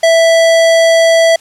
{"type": "tone", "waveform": "square", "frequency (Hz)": 659.3, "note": "E5", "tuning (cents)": 0, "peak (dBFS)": -6, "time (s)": [0.03, 1.36], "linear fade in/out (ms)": 5, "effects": ["white hiss -42 dBFS RMS until 1.4 s", "low-pass 8000 Hz 12 dB/octave"]}